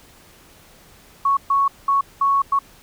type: tone bursts at uneven times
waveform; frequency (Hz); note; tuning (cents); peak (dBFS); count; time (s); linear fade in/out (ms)
sine; 1108.7; C#6; 0; -14; 5; 1.25-1.37 / 1.5-1.68 / 1.88-2.01 / 2.21-2.42 / 2.52-2.59; 5
effects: pink hiss -49 dBFS RMS until 2.82 s